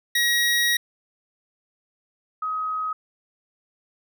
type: tone pair in turn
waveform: 25% pulse / sine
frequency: 1900 / 1264.4 Hz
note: A#6 / D#6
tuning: +33 / +27 cents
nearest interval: perfect fifth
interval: 706 cents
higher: first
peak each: -15 / -24 dBFS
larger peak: first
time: 0.15-0.77 / 2.42-2.93 s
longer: first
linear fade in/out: 5 ms
effects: none